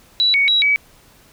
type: tone with pitch steps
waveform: sine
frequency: 3934 / 2233 / 3882 / 2279 Hz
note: B7 / C#7 / B7 / C#7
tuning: -7 / +12 / -31 / +47 cents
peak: -12 dBFS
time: 0.2-0.76 s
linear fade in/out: 0 ms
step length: 140 ms
effects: pink hiss -50 dBFS RMS until 1.32 s